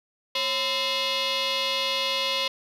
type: tone with frequency modulation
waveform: sine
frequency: 239.3 Hz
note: A#3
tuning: 46 cents sharp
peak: -21 dBFS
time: 0.35-2.48 s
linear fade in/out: 5 ms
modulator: 783 Hz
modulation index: 5.4
effects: tanh soft clip ceiling -22 dBFS + 10-bit